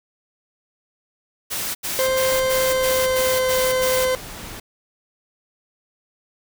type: noise bursts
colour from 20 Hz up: white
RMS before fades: -26 dBFS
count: 8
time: 1.5-4.06 s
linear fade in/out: 20 ms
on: 250 ms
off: 80 ms
type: tone with pitch glide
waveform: 40% pulse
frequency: 523.3 to 514.6 Hz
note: C5 to C5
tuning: 0 to -29 cents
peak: -17 dBFS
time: 1.99-4.15 s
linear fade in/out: 0 ms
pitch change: -29 cents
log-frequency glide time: 2.23-3.52 s
type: noise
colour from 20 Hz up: pink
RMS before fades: -35 dBFS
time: 2.05-4.6 s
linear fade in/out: 5 ms
effects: none